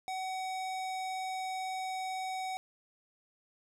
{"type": "tone with low-pass filter", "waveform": "square", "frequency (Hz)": 753, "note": "F#5", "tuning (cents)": 30, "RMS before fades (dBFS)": -37, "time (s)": [0.08, 2.57], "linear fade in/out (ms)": 0, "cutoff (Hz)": 8800, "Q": 0.77, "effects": []}